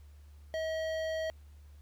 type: tone with hard clipping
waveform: triangle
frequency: 639 Hz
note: D#5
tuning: 46 cents sharp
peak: -34 dBFS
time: 0.54-1.3 s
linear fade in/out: 0 ms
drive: 17 dB
effects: added 73 Hz sine -51 dBFS peak until 1.81 s + pink hiss -69 dBFS RMS until 1.81 s